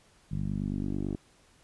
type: tone with low-pass filter sweep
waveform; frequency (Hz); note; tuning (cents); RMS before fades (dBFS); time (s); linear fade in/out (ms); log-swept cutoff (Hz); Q
10% pulse; 49; G1; 0; -32; 0.31-1.16; 10; 160 to 380; 2.2
effects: pink hiss -62 dBFS RMS until 1.63 s + resampled to 24000 Hz